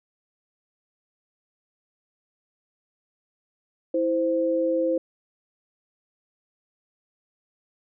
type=tone pair together; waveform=sine; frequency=327.6 / 520 Hz; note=E4 / C5; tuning=-11 / -11 cents; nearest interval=minor sixth; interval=800 cents; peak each=-25 / -22 dBFS; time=3.94-4.98 s; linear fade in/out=5 ms; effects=none